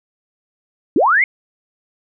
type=linear sweep; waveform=sine; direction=up; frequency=233.1 to 2217 Hz; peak=-10 dBFS; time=0.96-1.24 s; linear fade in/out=2 ms; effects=none